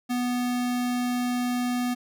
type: tone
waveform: square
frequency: 246.2 Hz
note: B3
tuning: 5 cents flat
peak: -25 dBFS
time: 0.09-1.95 s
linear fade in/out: 20 ms
effects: none